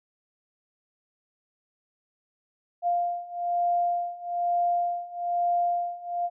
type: beating tone pair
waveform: sine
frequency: 698.5 / 699.6 Hz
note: F5 / F5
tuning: 0 / +3 cents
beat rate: 1.1 Hz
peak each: -28 / -26 dBFS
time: 2.82-6.3 s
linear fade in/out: 50 ms
effects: none